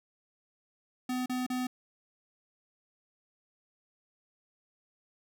square tone bursts, 252.3 Hz, B3, 37 cents sharp, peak -31 dBFS, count 3, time 1.09-1.67 s, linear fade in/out 5 ms, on 170 ms, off 35 ms, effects none

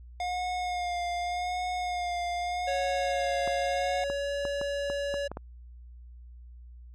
square tone with vibrato, 714 Hz, F5, 38 cents sharp, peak -30 dBFS, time 0.2-4.04 s, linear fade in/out 2 ms, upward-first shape sine, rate 0.85 Hz, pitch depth 30 cents each way
square tone with pitch glide, 554.4 to 566.7 Hz, C#5 to C#5, 0 to +38 cents, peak -30 dBFS, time 2.67-5.28 s, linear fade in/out 10 ms, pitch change +38 cents, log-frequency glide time 3.73-4.33 s
clicks, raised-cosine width 1 ms, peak -22 dBFS, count 8, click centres 3.476 / 4.1 / 4.452 / 4.614 / 4.9 / 5.141 / 5.316 / 5.371 s
effects added 60 Hz sine -45 dBFS peak until 6.94 s + low-pass 6000 Hz 12 dB/octave

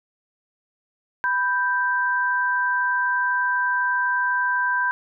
sine tone pair together, 989.9 / 1568 Hz, B5 / G6, +4 / 0 cents, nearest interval minor sixth, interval 796 cents, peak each -23 / -21 dBFS, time 1.24-4.91 s, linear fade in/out 0 ms, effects none

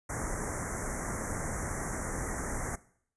pink band-stop noise, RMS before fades -35 dBFS, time 0.09-2.76 s, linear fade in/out 10 ms, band 2100 to 5900 Hz, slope 96 dB/octave, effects noise-tail reverb RT60 0.6 s tail -19 dB re dry + resampled to 24000 Hz

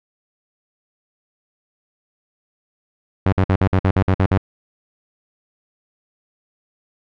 sawtooth tone bursts, 95 Hz, F#2, 46 cents sharp, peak -9 dBFS, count 10, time 3.26-4.377 s, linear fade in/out 0 ms, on 64 ms, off 53 ms, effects low-pass 2000 Hz 12 dB/octave

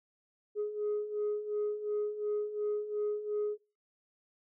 sine beating tone pair, 416.6 / 419.4 Hz, G#4 / G#4, +5 / +17 cents, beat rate 2.8 Hz, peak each -36 / -31 dBFS, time 0.55-3.58 s, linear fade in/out 50 ms, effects noise-tail reverb RT60 0.4 s tail -25 dB re dry + tanh soft clip ceiling -27 dBFS

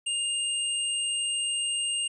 sine tone pair together, 2819 / 8447 Hz, F7 / C9, +16 / +15 cents, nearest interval octave + perfect fifth, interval 1899 cents, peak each -28 / -30 dBFS, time 0.06-2.08 s, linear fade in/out 10 ms, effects none

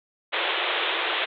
white band-pass noise, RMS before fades -26 dBFS, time 0.32-1.26 s, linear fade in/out 20 ms, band 330 to 3700 Hz, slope 96 dB/octave, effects none

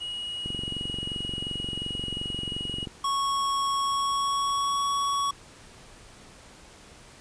triangle tone, 2900 Hz, F#7, 35 cents flat, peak -30 dBFS, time 0-2.86 s, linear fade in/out 20 ms
click train, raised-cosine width 3 ms, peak -22 dBFS, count 56, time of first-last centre 0.46-2.872 s, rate 22.8 Hz
square tone with pitch glide, 1105 to 1120.4 Hz, C#6 to C#6, -6 to +18 cents, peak -25 dBFS, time 3.04-5.31 s, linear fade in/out 5 ms, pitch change +24 cents, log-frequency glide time 3.76-4.83 s
effects pink hiss -50 dBFS RMS until 7.2 s + resampled to 22050 Hz

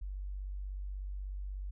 sine tone, 48.22 Hz, G1, 28 cents flat, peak -37 dBFS, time 0.01-1.71 s, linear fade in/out 10 ms, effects none

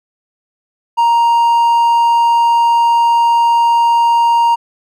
triangle tone, 935 Hz, A#5, 5 cents sharp, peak -6 dBFS, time 0.97-4.56 s, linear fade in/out 20 ms, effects none

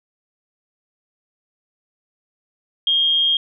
sine tone with amplitude modulation, 3232 Hz, G#7, 48 cents flat, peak -13 dBFS, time 2.87-3.37 s, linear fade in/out 2 ms, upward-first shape sine, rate 248 Hz, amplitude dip 25%, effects none

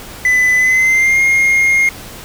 triangle tone with pitch glide, 2003 to 2134 Hz, B6 to C7, +24 to +34 cents, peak -7 dBFS, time 0.25-1.89 s, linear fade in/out 2 ms, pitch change +110 cents, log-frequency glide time 0.57-1.21 s, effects pink hiss -32 dBFS RMS until 2.24 s

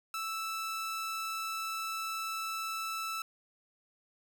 sawtooth tone, 1318.5 Hz, E6, in tune, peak -31 dBFS, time 0.14-3.22 s, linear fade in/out 2 ms, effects none

